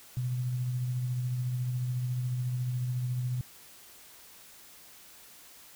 sine tone with tremolo, 125 Hz, B2, 21 cents sharp, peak -27 dBFS, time 0.17-3.41 s, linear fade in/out 0 ms, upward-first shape triangle, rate 14 Hz, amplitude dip 35%, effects white hiss -53 dBFS RMS until 5.75 s

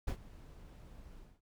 brown noise with ADSR envelope, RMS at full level -33 dBFS, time 0.07-1.41 s, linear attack 12 ms, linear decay 81 ms, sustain -20 dB, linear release 230 ms, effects none

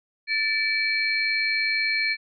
sine tone cluster, 1767 / 2311 / 4235 Hz, A6 / D7 / C8, +7 / -28 / +20 cents, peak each -28 / -23 / -29 dBFS, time 0.27-2.17 s, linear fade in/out 50 ms, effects none

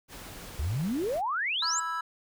pink noise, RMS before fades -44 dBFS, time 0.08-1.22 s, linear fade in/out 50 ms
sine exponential sweep, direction up, 65.41 to 7860 Hz, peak -27 dBFS, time 0.59-1.8 s, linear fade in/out 5 ms
triangle chord, E major, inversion second, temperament equal with one note detuned, 987.8 / 1318.5 / 1650.7 Hz, B5 / E6 / G#6, 0 / 0 / -11 cents, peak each -34 / -30 / -36 dBFS, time 1.62-2.01 s, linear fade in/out 5 ms
effects none

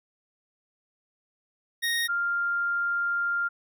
25% pulse / sine tone pair in turn, 1864.7 / 1396.9 Hz, A#6 / F6, 0 / 0 cents, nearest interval perfect fourth, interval 500 cents, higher first, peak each -21 / -24 dBFS, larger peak first, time 1.82-2.08 / 2.08-3.49 s, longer second, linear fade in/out 20 ms, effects none

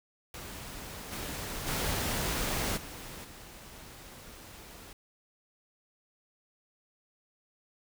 pink noise with level steps, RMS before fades -43 / -38 / -32 / -44 / -49 dBFS, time 0.34-4.93 s, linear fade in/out 2 ms, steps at 1.11 / 1.66 / 2.76 / 3.23 s, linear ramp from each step 20 ms, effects none

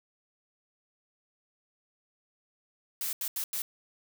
blue noise bursts at uneven times, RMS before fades -33 dBFS, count 4, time 3.01-3.13 / 3.21-3.28 / 3.36-3.44 / 3.53-3.62 s, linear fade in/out 2 ms, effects none

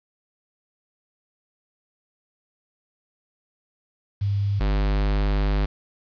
sine / square tone pair in turn, 100.5 / 50.25 Hz, G2 / G1, +44 / +44 cents, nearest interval octave, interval 1200 cents, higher first, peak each -20 dBFS, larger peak neither, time 4.21-4.6 / 4.6-5.66 s, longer second, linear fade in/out 10 ms, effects resampled to 11025 Hz + 8-bit

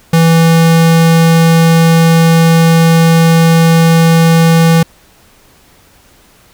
square tone, 164.81 Hz, E3, in tune, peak -5 dBFS, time 0.13-4.83 s, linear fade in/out 5 ms, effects pink hiss -45 dBFS RMS until 6.53 s

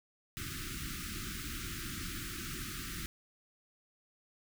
pink band-stop noise, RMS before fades -41 dBFS, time 0.37-3.06 s, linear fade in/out 0 ms, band 370 to 1200 Hz, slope 96 dB/octave, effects none

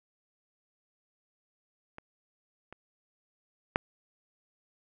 clicks, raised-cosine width 0.5 ms, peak -28 / -30 / -9 dBFS, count 3, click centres 1.984 / 2.726 / 3.759 s, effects none

